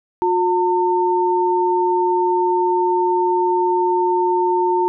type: tone pair together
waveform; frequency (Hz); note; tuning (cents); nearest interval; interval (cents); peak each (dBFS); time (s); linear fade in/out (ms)
sine; 359.1 / 905; F4 / A5; +48 / +48; octave + major third; 1600; -17; 0.22-4.88; 0
effects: none